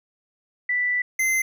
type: tone pair in turn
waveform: sine / square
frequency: 1975.5 / 2070 Hz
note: B6 / C7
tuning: 0 / -19 cents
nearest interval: minor second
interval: 81 cents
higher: second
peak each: -20 dBFS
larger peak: neither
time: 0.69-1.02 / 1.19-1.42 s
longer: first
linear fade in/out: 5 ms
effects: none